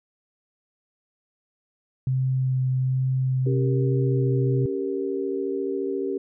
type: tone with vibrato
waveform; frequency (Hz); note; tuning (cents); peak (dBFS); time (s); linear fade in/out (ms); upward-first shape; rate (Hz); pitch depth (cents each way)
sine; 130; C3; -11; -20; 2.07-4.66; 2; sine; 1.2; 9
type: chord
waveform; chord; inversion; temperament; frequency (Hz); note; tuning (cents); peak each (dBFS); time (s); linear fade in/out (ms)
sine; G diminished; second; equal; 277.2 / 392 / 466.2; Db4 / G4 / Bb4; 0 / 0 / 0; -30 / -26 / -32; 3.46-6.18; 5
effects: none